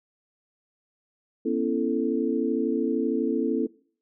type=tone cluster; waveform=sine; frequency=240.7 / 273.6 / 331.7 / 440.8 Hz; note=B3 / C#4 / E4 / A4; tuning=-44 / -23 / +11 / +3 cents; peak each=-28 dBFS; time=1.45-3.67 s; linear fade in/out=10 ms; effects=noise-tail reverb RT60 0.5 s tail -22 dB re dry